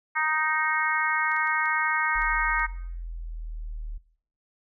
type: harmonic tone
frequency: 311.1 Hz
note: D#4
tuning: in tune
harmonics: 3 / 4 / 5 / 6 / 7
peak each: -29 / -29 / -29 / -29 / -29 dBFS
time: 0.15-2.67 s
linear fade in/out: 20 ms
type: clicks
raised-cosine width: 0.2 ms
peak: -33 dBFS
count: 6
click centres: 1.317 / 1.365 / 1.473 / 1.657 / 2.22 / 2.596 s
type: exponential two-way sweep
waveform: sine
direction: up then down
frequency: 37.49 to 43.97 to 37.49 Hz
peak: -32 dBFS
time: 2.15-3.98 s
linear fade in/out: 10 ms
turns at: 2.67 s
effects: noise-tail reverb RT60 0.6 s tail -18 dB re dry